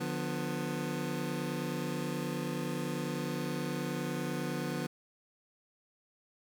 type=chord; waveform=25% pulse; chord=B diminished; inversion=first; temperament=just; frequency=148.16 / 177.8 / 246.9 Hz; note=D3 / F3 / B3; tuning=+16 / +31 / 0 cents; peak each=-34 dBFS; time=0-4.87 s; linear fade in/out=10 ms; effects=none